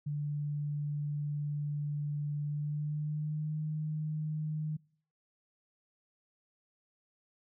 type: tone with pitch glide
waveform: sine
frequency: 146.83 to 153.95 Hz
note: D3 to D#3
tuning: 0 to -18 cents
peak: -32 dBFS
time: 0.06-4.77 s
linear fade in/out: 10 ms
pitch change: +82 cents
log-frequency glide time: 2.44-3.59 s
effects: noise-tail reverb RT60 0.6 s tail -26 dB re dry